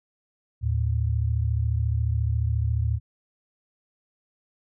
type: tone pair together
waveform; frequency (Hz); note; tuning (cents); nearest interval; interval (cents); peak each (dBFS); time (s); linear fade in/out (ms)
sine; 77.46 / 111.7; D#2 / A2; -7 / +27; tritone; 634; -24; 0.61-3; 50
effects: none